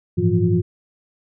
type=tone cluster; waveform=sine; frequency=99.4 / 110.7 / 166 / 176.3 / 356 Hz; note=G2 / A2 / E3 / F3 / F4; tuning=+25 / +11 / +12 / +17 / +33 cents; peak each=-21 dBFS; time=0.17-0.62 s; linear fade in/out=20 ms; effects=none